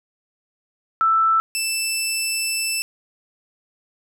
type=tone pair in turn; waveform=sine / 15% pulse; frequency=1324 / 2648 Hz; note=E6 / E7; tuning=+7 / +7 cents; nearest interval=octave; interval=1200 cents; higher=second; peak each=-14 dBFS; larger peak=neither; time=1.01-1.4 / 1.55-2.82 s; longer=second; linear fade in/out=0 ms; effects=none